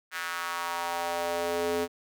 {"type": "tone with high-pass filter sweep", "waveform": "square", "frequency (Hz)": 85.8, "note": "F2", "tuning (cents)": -30, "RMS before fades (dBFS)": -31, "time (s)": [0.11, 1.88], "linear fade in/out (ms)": 50, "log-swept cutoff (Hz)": [1600, 360], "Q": 2.5, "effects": []}